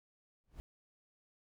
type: noise with exponential growth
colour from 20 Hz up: brown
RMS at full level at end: -45 dBFS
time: 0.44-0.6 s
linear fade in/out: 0 ms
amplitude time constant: 33 ms
effects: none